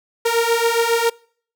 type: beating tone pair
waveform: sawtooth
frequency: 460 / 467.3 Hz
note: A#4 / A#4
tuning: -23 / +4 cents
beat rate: 7.3 Hz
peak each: -15 / -14 dBFS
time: 0.25-1.1 s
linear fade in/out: 10 ms
effects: noise-tail reverb RT60 0.5 s tail -24 dB re dry